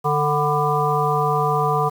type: harmonic tone with a mistuned harmonic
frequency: 148.6 Hz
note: D3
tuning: 21 cents sharp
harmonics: 1 / 3 / 5 / 7 / 8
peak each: -23 / -23 / -23 / -23 / -23 dBFS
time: 0.04-1.9 s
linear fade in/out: 20 ms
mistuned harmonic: 7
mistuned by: -72 cents
effects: 7-bit